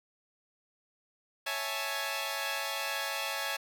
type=chord; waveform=10% pulse; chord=A major seventh; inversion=first; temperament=equal; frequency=554.4 / 659.3 / 830.6 / 880 Hz; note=C#5 / E5 / G#5 / A5; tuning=0 / 0 / 0 / 0 cents; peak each=-30 dBFS; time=1.46-3.57 s; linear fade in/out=10 ms; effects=none